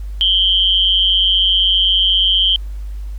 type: tone with amplitude modulation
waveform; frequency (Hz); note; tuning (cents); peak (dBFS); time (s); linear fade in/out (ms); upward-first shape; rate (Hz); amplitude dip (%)
sine; 3136; G7; 0; -7; 0.21-2.56; 0; sine; 185; 80
effects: added 50 Hz sine -23 dBFS peak until 3.18 s + pink hiss -51 dBFS RMS until 3.18 s